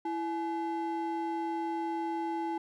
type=ring-modulated tone; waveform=triangle; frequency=591 Hz; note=D5; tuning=11 cents sharp; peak=-26 dBFS; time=0.05-2.58 s; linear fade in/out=5 ms; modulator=259 Hz; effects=none